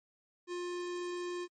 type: tone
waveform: square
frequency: 353.8 Hz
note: F4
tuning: 23 cents sharp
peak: -37 dBFS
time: 0.47-1.48 s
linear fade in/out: 50 ms
effects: MP3 32 kbps